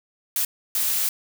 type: noise bursts at uneven times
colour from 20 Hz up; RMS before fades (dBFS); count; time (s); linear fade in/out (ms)
blue; -23; 2; 0.36-0.45 / 0.75-1.09; 2
effects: none